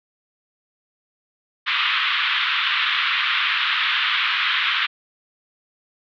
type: band-pass noise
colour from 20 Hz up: white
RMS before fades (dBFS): -21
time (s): 1.66-4.87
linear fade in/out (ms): 20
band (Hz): 1100 to 3600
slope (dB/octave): 48
effects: none